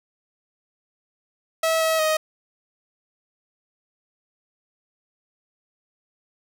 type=tone with pitch steps; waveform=sawtooth; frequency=648 / 643 / 626 Hz; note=E5 / E5 / D#5; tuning=-30 / -43 / +10 cents; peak=-15 dBFS; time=1.63-2.17 s; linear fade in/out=5 ms; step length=180 ms; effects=none